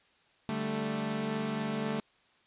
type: chord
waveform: sawtooth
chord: D suspended fourth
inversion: none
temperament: equal with one note detuned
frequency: 147.26 / 196 / 220 Hz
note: D3 / G3 / A3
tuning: +5 / 0 / 0 cents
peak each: -35 / -34 / -29 dBFS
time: 0.49-2 s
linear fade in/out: 0 ms
effects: white hiss -66 dBFS RMS until 2.46 s + resampled to 8000 Hz